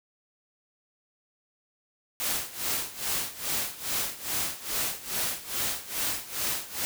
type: noise with tremolo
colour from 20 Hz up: white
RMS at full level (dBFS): -28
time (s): 2.2-6.85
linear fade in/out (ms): 0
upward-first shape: sine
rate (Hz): 2.4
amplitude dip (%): 85
effects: none